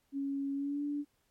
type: tone with pitch glide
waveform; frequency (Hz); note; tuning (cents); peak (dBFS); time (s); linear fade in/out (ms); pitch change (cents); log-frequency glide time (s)
sine; 277.2 to 290; C#4 to D4; 0 to -22; -32; 0.12-1.05; 50; +78; 0.54-0.83
effects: pink hiss -75 dBFS RMS until 1.3 s + MP3 64 kbps